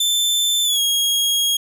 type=tone with pitch glide; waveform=sawtooth; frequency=3539 to 3283 Hz; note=A7 to G#7; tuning=+9 to -21 cents; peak=-13 dBFS; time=0-1.57 s; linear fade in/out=5 ms; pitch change=-130 cents; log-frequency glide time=0.64-0.8 s; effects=none